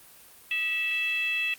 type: tone with frequency modulation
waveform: sine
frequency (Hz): 2637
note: E7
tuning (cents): 0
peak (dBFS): -25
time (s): 0.51-1.54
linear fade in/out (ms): 2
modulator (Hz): 687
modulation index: 0.63
effects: white hiss -52 dBFS RMS until 1.58 s + Opus 32 kbps